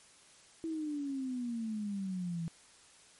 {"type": "exponential sweep", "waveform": "sine", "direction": "down", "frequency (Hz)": [329.6, 162.8], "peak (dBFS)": -34, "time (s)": [0.64, 2.48], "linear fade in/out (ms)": 0, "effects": ["white hiss -60 dBFS RMS until 3.19 s", "MP3 48 kbps"]}